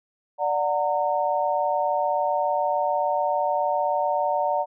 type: chord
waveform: sine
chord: D augmented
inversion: none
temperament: just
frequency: 587.3 / 734.2 / 917.7 Hz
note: D5 / F#5 / A#5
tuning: 0 / -14 / -27 cents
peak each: -25 dBFS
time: 0.38-4.66 s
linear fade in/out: 50 ms
effects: none